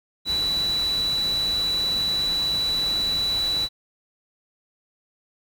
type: tone in noise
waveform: sine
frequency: 3951 Hz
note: B7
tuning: in tune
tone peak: -21 dBFS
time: 0.25-3.69 s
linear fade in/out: 50 ms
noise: pink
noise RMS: -35 dBFS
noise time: 0.25-3.69 s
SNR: +11 dB
effects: none